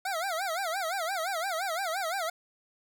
25% pulse tone with vibrato, 712 Hz, F5, 33 cents sharp, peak -26 dBFS, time 0.05-2.3 s, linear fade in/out 5 ms, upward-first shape sine, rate 5.8 Hz, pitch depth 200 cents each way, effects none

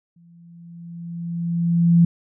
sine tone with exponential growth, 170 Hz, F3, 46 cents flat, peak -9 dBFS, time 0.16-2.05 s, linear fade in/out 5 ms, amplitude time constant 410 ms, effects none

